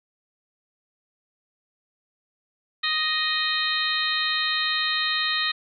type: harmonic tone with a mistuned harmonic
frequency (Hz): 622.3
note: D#5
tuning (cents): 0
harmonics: 2 / 3 / 4 / 5 / 6 / 7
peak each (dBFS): -31 / -27 / -32 / -32 / -27 / -29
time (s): 2.83-5.52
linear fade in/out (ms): 10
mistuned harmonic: 7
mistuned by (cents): -91
effects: none